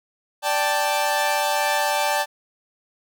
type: chord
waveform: sawtooth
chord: D suspended fourth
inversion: none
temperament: equal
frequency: 587.3 / 784 / 880 Hz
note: D5 / G5 / A5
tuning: 0 / 0 / 0 cents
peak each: -21 / -21 / -19 dBFS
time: 0.42-2.26 s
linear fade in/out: 50 ms
effects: none